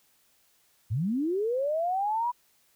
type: linear sweep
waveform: sine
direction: up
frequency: 92 to 987.8 Hz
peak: -25 dBFS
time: 0.9-2.32 s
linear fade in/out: 20 ms
effects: white hiss -66 dBFS RMS until 2.75 s